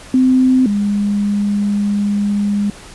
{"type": "tone pair in turn", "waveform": "sine", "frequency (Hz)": [257.7, 204.1], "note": ["C4", "G#3"], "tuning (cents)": [-26, -30], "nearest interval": "major third", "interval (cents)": 404, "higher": "first", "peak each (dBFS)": [-8, -13], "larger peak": "first", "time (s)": [[0.14, 0.66], [0.66, 2.7]], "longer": "second", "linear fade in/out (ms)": 2, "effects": ["pink hiss -37 dBFS RMS until 2.94 s", "resampled to 24000 Hz"]}